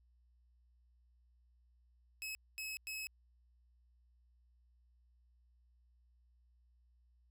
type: tone bursts at uneven times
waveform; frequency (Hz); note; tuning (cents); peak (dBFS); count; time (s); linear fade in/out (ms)
sawtooth; 2573; E7; -43; -38; 3; 2.22-2.35 / 2.58-2.77 / 2.87-3.07; 0
effects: added 60 Hz sine -67 dBFS peak until 7.3 s